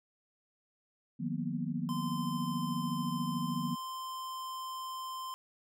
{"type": "chord", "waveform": "sine", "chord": "B major seventh", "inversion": "first", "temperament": "equal with one note detuned", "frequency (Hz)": [155.56, 180.35, 233.1, 246.9], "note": ["D#3", "F#3", "A#3", "B3"], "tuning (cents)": [0, -44, 0, 0], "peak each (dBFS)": -38, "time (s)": [1.19, 3.76], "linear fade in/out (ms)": 20}
{"type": "tone with pitch glide", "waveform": "square", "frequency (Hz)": [1033, 1040.2], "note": ["C6", "C6"], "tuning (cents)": [-22, -10], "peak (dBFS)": -39, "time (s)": [1.89, 5.34], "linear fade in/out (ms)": 0, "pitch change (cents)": 12, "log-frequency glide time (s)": [3.31, 3.79]}
{"effects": []}